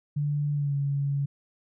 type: tone with pitch glide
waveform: sine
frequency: 146.2 to 140.73 Hz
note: D3 to C#3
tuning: -7 to +27 cents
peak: -24 dBFS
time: 0.16-1.26 s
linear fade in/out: 10 ms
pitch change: -66 cents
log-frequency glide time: 0.53-0.75 s
effects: none